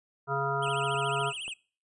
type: harmonic tone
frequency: 138.59 Hz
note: C#3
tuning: in tune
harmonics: 1 / 3 / 5 / 7 / 9 / 10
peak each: -34 / -34 / -34 / -34 / -34 / -34 dBFS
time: 0.27-1.33 s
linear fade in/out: 50 ms
type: tone with vibrato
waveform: square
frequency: 2879 Hz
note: F#7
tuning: 48 cents flat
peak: -36 dBFS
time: 0.62-1.54 s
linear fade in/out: 10 ms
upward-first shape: triangle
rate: 14 Hz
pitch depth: 250 cents each way
type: click train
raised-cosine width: 1 ms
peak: -32 dBFS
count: 4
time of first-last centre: 0.68-1.48 s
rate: 3.75 Hz
effects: noise-tail reverb RT60 0.4 s tail -24 dB re dry + resampled to 24000 Hz